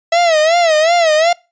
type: tone with vibrato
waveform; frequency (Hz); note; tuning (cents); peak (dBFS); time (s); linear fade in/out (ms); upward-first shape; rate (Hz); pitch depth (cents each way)
45% pulse; 654; E5; -14; -9; 0.12-1.33; 5; sine; 2.7; 120
effects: noise-tail reverb RT60 0.3 s tail -25 dB re dry + resampled to 16000 Hz